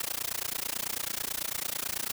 white noise with amplitude modulation, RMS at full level -30 dBFS, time 0-2.12 s, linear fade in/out 5 ms, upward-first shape sine, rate 29.1 Hz, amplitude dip 100%, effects none

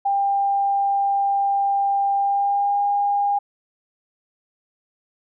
sine tone with pitch glide, 796 to 809.9 Hz, G5 to G#5, +26 to -44 cents, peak -17 dBFS, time 0.05-3.39 s, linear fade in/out 10 ms, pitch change +30 cents, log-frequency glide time 2.17-2.79 s, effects none

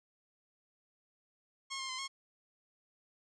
10% pulse tone with pitch steps, 1082 / 1061 / 1034 / 1084 Hz, C#6 / C6 / C6 / C#6, -42 / +24 / -21 / -39 cents, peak -30 dBFS, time 1.7-2.08 s, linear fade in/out 20 ms, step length 95 ms, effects resampled to 22050 Hz

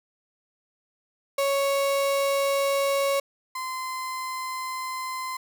35% pulse tone pair in turn, 554.4 / 1033.1 Hz, C#5 / C6, 0 / -22 cents, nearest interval major seventh, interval 1078 cents, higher second, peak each -20 / -28 dBFS, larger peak first, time 1.38-3.2 / 3.55-5.37 s, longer neither, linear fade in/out 5 ms, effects none

